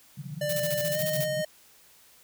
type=band-pass noise; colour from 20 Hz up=pink; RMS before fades=-37 dBFS; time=0.17-1.43 s; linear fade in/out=10 ms; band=130 to 180 Hz; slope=96 dB/octave
type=tone with pitch glide; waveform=square; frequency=593 to 616 Hz; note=D5 to D#5; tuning=+17 to -17 cents; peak=-28 dBFS; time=0.41-1.45 s; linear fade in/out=5 ms; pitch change=+66 cents; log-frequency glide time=0.92-0.99 s
type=noise with tremolo; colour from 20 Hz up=blue; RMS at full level=-32 dBFS; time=0.49-1.26 s; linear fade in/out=5 ms; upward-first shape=square; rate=14 Hz; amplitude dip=70%
effects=white hiss -57 dBFS RMS until 2.23 s